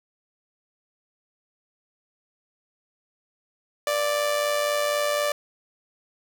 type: tone with amplitude modulation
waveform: sawtooth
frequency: 587.3 Hz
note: D5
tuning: in tune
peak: -16 dBFS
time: 3.87-5.32 s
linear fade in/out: 2 ms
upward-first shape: sine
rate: 104 Hz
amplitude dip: 50%
effects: none